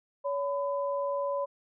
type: tone pair together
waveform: sine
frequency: 564.4 / 1005 Hz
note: C#5 / B5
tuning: +31 / +30 cents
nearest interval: minor seventh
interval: 999 cents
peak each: -29 / -34 dBFS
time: 0.24-1.46 s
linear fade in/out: 20 ms
effects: none